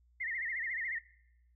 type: tone with vibrato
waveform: sine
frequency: 1958 Hz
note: B6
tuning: 15 cents flat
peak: -34 dBFS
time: 0.2-0.99 s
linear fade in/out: 10 ms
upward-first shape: sine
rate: 14 Hz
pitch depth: 150 cents each way
effects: noise-tail reverb RT60 0.9 s tail -21 dB re dry + added 60 Hz sine -64 dBFS peak until 1.55 s